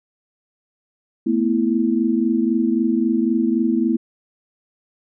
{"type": "chord", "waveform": "sine", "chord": "A suspended second", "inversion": "none", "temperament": "equal with one note detuned", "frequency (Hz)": [223.1, 246.9, 329.6], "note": ["A3", "B3", "E4"], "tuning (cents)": [24, 0, 0], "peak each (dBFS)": -20, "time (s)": [1.26, 3.97], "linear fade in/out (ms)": 10, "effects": []}